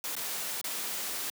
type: noise with dropouts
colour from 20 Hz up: white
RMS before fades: -35 dBFS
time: 0.04-1.3 s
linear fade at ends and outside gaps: 1 ms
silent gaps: 0.153-0.165 / 0.613-0.642 s
effects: high-pass 200 Hz 12 dB/octave